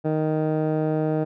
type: tone with low-pass filter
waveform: 15% pulse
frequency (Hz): 155.56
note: D#3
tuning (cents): 0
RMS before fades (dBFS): -23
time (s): 0.04-1.25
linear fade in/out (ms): 20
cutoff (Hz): 770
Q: 1.1
effects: none

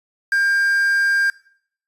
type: tone with quantisation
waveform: triangle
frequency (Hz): 1600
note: G6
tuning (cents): +35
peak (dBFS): -13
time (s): 0.32-1.3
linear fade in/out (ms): 2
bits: 6
effects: noise-tail reverb RT60 0.6 s tail -20 dB re dry + resampled to 32000 Hz

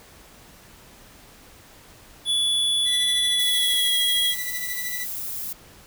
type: tone with pitch glide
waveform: square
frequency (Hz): 3428 to 3302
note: A7 to G#7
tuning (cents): -46 to -11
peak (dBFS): -20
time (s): 2.25-4.35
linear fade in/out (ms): 50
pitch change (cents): -65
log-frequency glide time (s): 3.26-3.97
type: tone with tremolo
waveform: sawtooth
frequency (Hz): 1975.5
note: B6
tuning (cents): 0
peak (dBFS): -24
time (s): 2.85-5.07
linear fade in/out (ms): 50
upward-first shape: triangle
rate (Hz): 13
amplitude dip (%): 70
type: noise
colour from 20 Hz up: violet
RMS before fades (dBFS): -31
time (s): 3.39-5.53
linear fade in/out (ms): 5
effects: pink hiss -49 dBFS RMS until 5.86 s

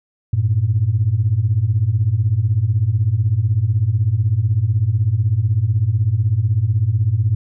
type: beating tone pair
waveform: sine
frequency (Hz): 97.6 / 113.6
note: G2 / A#2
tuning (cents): -7 / -44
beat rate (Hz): 16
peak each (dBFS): -17 / -15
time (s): 0.33-7.35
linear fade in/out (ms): 5
effects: tanh soft clip ceiling -6 dBFS

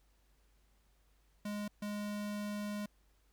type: tone bursts at uneven times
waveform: square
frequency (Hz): 207.1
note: G#3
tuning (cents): -5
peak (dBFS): -38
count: 2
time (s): 1.45-1.68 / 1.82-2.86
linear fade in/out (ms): 5
effects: added 50 Hz sine -68 dBFS peak until 3.32 s + pink hiss -75 dBFS RMS until 3.32 s

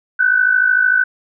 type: tone pair together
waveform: sine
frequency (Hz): 1490.7 / 1544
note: F#6 / G6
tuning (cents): +12 / -27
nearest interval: minor second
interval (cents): 61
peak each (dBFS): -12 / -16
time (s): 0.19-1.04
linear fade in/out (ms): 10
effects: none

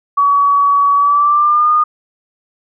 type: tone with pitch glide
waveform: sine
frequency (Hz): 1133 to 1221.4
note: C#6 to D#6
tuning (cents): +37 to -32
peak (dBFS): -8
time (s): 0.17-1.84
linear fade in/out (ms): 10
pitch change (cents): +131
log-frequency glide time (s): 0.95-1.71
effects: none

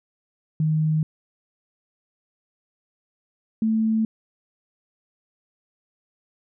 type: tone pair in turn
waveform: sine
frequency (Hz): 155.9 / 220.9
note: D#3 / A3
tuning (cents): +4 / +7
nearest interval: tritone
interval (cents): 603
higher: second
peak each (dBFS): -18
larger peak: neither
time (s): 0.6-1.03 / 3.62-4.05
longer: neither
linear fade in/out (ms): 2
effects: none

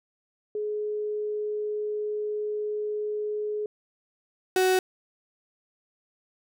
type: tone pair in turn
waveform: sine / 35% pulse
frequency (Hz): 421.6 / 372.7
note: G#4 / F#4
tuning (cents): +26 / +13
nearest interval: major second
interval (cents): 213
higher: first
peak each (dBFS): -27 / -18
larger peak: second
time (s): 0.55-3.66 / 4.56-4.79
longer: first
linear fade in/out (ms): 2
effects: none

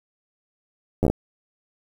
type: slowing click train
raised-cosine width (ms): 2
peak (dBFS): -7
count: 6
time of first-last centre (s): 1.03-1.1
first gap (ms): 10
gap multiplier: 1.17
effects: 7-bit

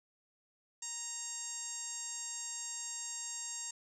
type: tone with low-pass filter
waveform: 5% pulse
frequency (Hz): 932.3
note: A#5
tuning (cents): 0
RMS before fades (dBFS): -42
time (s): 0.82-3.71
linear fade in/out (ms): 5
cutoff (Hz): 7200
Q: 9.3
effects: none

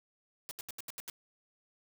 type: noise bursts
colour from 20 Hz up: white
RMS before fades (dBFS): -42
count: 7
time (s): 0.49-1.099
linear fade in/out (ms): 0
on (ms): 21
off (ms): 77
effects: none

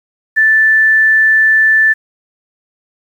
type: tone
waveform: sine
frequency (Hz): 1760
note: A6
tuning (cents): 0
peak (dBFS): -6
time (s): 0.36-1.94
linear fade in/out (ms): 20
effects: 7-bit

